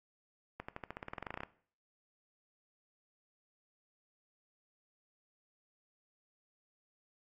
accelerating click train, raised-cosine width 0.5 ms, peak -26 dBFS, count 17, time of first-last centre 0.6-1.434 s, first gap 85 ms, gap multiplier 0.93, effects noise-tail reverb RT60 0.5 s tail -17 dB re dry + AAC 32 kbps

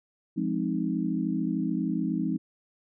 sine chord, F minor seventh, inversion none, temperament equal, 174.61 / 207.7 / 261.6 / 311.1 Hz, F3 / Ab3 / C4 / Eb4, 0 / 0 / 0 / 0 cents, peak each -31 dBFS, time 0.36-2.38 s, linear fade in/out 20 ms, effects none

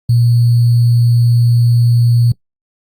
sine tone with sample-and-hold, 119 Hz, A#2, 36 cents sharp, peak -7 dBFS, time 0.09-2.32 s, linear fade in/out 5 ms, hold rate 4410 Hz, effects noise-tail reverb RT60 0.1 s tail -23 dB re dry + Opus 48 kbps

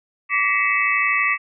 sine tone cluster, 1158 / 1927 / 2039 / 2238 / 2620 Hz, D6 / B6 / C7 / C#7 / E7, -25 / -43 / -45 / +16 / -11 cents, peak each -23 dBFS, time 0.29-1.38 s, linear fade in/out 50 ms, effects none

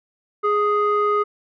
square tone with low-pass filter, 415.3 Hz, G#4, in tune, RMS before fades -19 dBFS, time 0.43-1.24 s, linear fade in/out 20 ms, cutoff 1400 Hz, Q 4.9, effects none

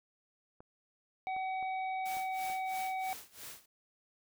clicks, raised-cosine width 1 ms, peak -38 dBFS, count 5, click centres 0.605 / 1.365 / 1.627 / 2.169 / 2.5 s
harmonic tone, 756 Hz, F#5, 37 cents sharp, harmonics 1 / 3 / 5, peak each -34 / -43 / -57 dBFS, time 1.27-3.13 s, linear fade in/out 0 ms
white noise with tremolo, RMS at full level -46 dBFS, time 2.05-3.66 s, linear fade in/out 10 ms, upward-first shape sine, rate 3 Hz, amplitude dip 90%
effects none

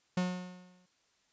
45% pulse tone with exponential decay, 181.2 Hz, F#3, 36 cents flat, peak -27 dBFS, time 0.17-0.86 s, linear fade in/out 5 ms, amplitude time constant 150 ms, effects white hiss -72 dBFS RMS until 1.32 s + resampled to 16000 Hz

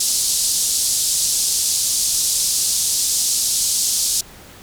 white band-pass noise, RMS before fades -19 dBFS, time 0-4.21 s, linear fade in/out 5 ms, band 4300 to 9900 Hz, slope 24 dB/octave, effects pink hiss -42 dBFS RMS until 4.62 s

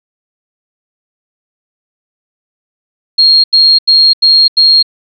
sine tone bursts, 4251 Hz, C8, 27 cents sharp, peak -3 dBFS, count 5, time 3.18-4.828 s, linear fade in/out 10 ms, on 260 ms, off 87 ms, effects none

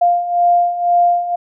sine beating tone pair, 698.5 / 700.5 Hz, F5 / F5, 0 / +5 cents, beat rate 2 Hz, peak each -17 / -12 dBFS, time 0.01-1.36 s, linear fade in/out 10 ms, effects none

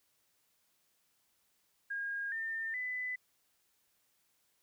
sine tone with pitch steps, 1626 / 1804.2 / 2002 Hz, G#6 / A6 / B6, -37 / +43 / +23 cents, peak -35 dBFS, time 1.9-3.16 s, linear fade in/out 10 ms, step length 420 ms, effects white hiss -75 dBFS RMS until 4.62 s

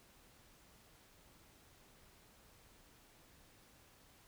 silence, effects pink hiss -65 dBFS RMS until 4.27 s

